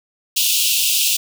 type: high-pass noise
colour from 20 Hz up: pink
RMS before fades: -17 dBFS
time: 0.36-1.17 s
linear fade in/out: 10 ms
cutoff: 2600 Hz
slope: 96 dB/octave
effects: none